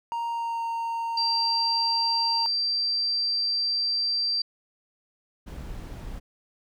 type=tone with pitch glide; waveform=triangle; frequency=932.3 to 921.6 Hz; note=A#5 to A#5; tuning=0 to -20 cents; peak=-25 dBFS; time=0.12-2.46 s; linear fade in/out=0 ms; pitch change=-20 cents; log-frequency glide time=0.29-0.63 s
type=tone; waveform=sine; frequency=4699 Hz; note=D8; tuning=in tune; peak=-23 dBFS; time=1.17-4.42 s; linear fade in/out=5 ms
type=noise; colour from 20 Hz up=brown; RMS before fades=-37 dBFS; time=5.46-6.2 s; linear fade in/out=20 ms
effects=none